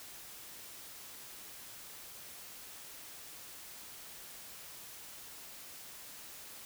silence, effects white hiss -50 dBFS RMS until 6.65 s

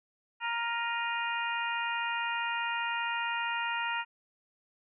harmonic tone with a mistuned harmonic, 467.6 Hz, A#4, 5 cents sharp, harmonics 2 / 3 / 4 / 5 / 6, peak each -34 / -36 / -37 / -38 / -39 dBFS, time 0.4-4.05 s, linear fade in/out 50 ms, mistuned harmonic 5, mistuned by +83 cents, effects none

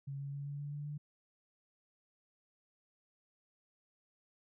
sine tone with pitch steps, 138.59 / 140.04 / 141.5 / 142.98 / 144.48 / 145.99 / 147.51 Hz, C#3 / C#3 / C#3 / D3 / D3 / D3 / D3, 0 / +18 / +36 / -46 / -28 / -10 / +8 cents, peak -39 dBFS, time 0.07-0.98 s, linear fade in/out 10 ms, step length 130 ms, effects none

